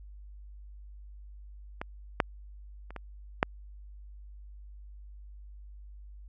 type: clicks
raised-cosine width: 0.5 ms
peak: -19 / -7 / -30 / -24 / -7 dBFS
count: 5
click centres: 1.815 / 2.202 / 2.906 / 2.963 / 3.429 s
effects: added 50 Hz sine -45 dBFS peak until 6.28 s